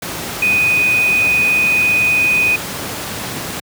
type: tone in noise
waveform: sine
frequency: 2489 Hz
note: D#7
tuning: in tune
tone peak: -11 dBFS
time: 0.42-2.56 s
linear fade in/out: 5 ms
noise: pink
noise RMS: -24 dBFS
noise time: 0.02-3.6 s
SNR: +10 dB
effects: high-pass 100 Hz 12 dB/octave